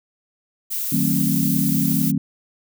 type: noise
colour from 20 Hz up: violet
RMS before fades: -25 dBFS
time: 0.7-2.12 s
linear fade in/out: 20 ms
type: chord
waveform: sine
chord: D# diminished seventh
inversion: none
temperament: just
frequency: 155.56 / 186.68 / 224 / 268.8 Hz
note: D#3 / F#3 / A3 / C4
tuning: 0 / +16 / +31 / +47 cents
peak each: -23 dBFS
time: 0.92-2.18 s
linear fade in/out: 5 ms
effects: none